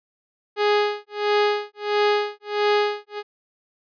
sawtooth tone with tremolo, 415.3 Hz, G#4, in tune, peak -12 dBFS, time 0.56-3.23 s, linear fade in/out 50 ms, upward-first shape sine, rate 1.5 Hz, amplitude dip 100%, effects resampled to 11025 Hz

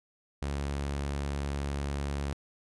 sawtooth tone, 70.6 Hz, C#2, 32 cents sharp, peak -27 dBFS, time 0.42-2.33 s, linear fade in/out 0 ms, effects resampled to 24000 Hz

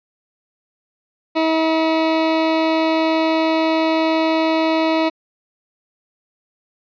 20% pulse tone, 321 Hz, E4, 46 cents flat, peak -10 dBFS, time 1.35-5.1 s, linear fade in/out 20 ms, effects resampled to 11025 Hz

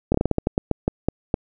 slowing click train, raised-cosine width 2 ms, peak -5 dBFS, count 13, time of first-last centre 0.12-1.341 s, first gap 24 ms, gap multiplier 1.24, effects none

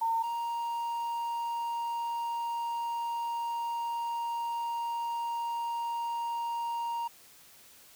sine / triangle tone pair in turn, 911 / 935.5 Hz, A#5 / A#5, -40 / +6 cents, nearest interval unison, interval 46 cents, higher second, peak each -26 / -29 dBFS, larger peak first, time 0.01-0.23 / 0.23-7.08 s, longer second, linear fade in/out 10 ms, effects white hiss -56 dBFS RMS until 7.95 s

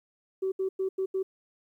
sine tone bursts at uneven times, 381 Hz, G4, 49 cents flat, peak -25 dBFS, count 5, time 0.42-0.52 / 0.59-0.69 / 0.79-0.89 / 0.98-1.06 / 1.14-1.23 s, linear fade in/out 10 ms, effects tanh soft clip ceiling -21 dBFS + 11-bit

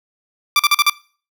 15% pulse tone bursts, 1174.7 Hz, D6, in tune, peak -4 dBFS, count 5, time 0.56-0.898 s, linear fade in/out 2 ms, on 34 ms, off 42 ms, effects noise-tail reverb RT60 0.4 s tail -21 dB re dry

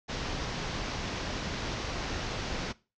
pink low-pass noise, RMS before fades -35 dBFS, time 0.08-2.73 s, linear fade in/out 20 ms, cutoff 6200 Hz, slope 48 dB/octave, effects noise-tail reverb RT60 0.3 s tail -20 dB re dry

